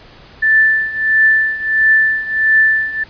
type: tone with tremolo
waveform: sine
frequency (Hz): 1762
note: A6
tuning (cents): +2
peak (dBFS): -6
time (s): 0.42-3.04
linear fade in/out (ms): 10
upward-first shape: triangle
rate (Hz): 1.5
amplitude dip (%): 85
effects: pink hiss -41 dBFS RMS until 3.09 s + resampled to 11025 Hz